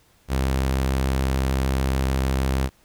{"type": "tone with vibrato", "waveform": "sawtooth", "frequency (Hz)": 66.2, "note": "C2", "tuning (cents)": 21, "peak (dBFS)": -16, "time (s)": [0.28, 2.7], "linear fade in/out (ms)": 50, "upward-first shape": "sine", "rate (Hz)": 6.6, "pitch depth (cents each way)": 10, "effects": ["pink hiss -59 dBFS RMS until 2.84 s"]}